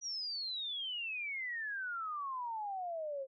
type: exponential sweep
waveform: sine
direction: down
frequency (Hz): 5850 to 523.3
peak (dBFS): -37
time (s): 0.01-3.27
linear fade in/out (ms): 50
effects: none